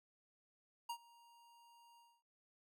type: tone with ADSR envelope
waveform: square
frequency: 940 Hz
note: A#5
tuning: 14 cents sharp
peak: -40 dBFS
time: 0.89-2.23 s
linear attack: 8 ms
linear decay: 74 ms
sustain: -24 dB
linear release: 250 ms
effects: none